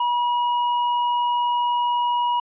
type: tone with tanh clipping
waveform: sine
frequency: 966 Hz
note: B5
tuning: 39 cents flat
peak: -20 dBFS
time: 0-2.4 s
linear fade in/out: 5 ms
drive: 8 dB
effects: resampled to 8000 Hz